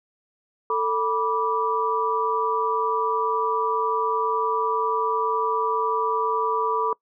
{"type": "tone cluster", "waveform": "sine", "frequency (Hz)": [444.5, 979, 1169], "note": ["A4", "B5", "D6"], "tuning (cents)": [18, -15, -8], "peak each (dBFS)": -25, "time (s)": [0.7, 6.93], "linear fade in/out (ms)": 2, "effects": ["noise-tail reverb RT60 0.1 s tail -23 dB re dry"]}